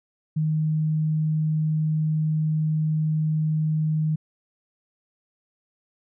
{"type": "tone", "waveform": "sine", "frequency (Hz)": 155.56, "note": "D#3", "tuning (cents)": 0, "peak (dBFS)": -20, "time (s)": [0.36, 4.16], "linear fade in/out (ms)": 10, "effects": []}